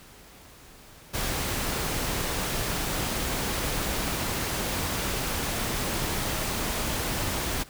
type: noise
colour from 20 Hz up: pink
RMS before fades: -29 dBFS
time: 1.13-7.64 s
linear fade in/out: 20 ms
effects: pink hiss -50 dBFS RMS until 7.69 s